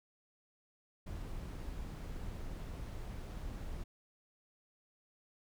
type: noise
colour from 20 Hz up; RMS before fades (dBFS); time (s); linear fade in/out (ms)
brown; -43; 1.06-3.84; 10
effects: none